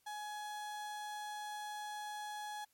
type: tone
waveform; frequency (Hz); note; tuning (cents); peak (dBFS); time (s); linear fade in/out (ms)
35% pulse; 840; G#5; +19; -40; 0.06-2.65; 10
effects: white hiss -75 dBFS RMS until 2.73 s + MP3 64 kbps